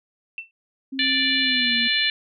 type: tone with exponential decay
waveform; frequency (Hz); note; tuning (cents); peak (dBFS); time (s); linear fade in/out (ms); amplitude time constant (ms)
sine; 2683; E7; +30; -25; 0.38-0.51; 1; 27
type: tone with pitch glide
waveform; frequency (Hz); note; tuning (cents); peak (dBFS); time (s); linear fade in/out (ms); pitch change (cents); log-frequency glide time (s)
sine; 267.3 to 235.4; C4 to A#3; +37 to +17; -28; 0.92-1.88; 10; -220; 1.41-1.74
type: harmonic tone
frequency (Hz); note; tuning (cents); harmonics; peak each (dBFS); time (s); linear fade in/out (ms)
587.3; D5; 0; 3 / 4 / 5 / 6 / 7; -25 / -25 / -25 / -25 / -25; 0.99-2.1; 2
effects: none